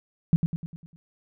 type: tone with echo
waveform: sine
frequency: 164.81 Hz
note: E3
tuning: in tune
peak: -13 dBFS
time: 0.33-0.36 s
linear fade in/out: 0 ms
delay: 100 ms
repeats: 6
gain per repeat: -6 dB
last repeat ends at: 0.96 s
effects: none